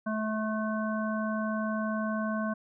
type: harmonic tone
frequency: 216.9 Hz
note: A3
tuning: 25 cents flat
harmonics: 1 / 3 / 5 / 7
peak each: -30 / -35 / -37 / -38 dBFS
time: 0.06-2.54 s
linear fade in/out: 10 ms
effects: none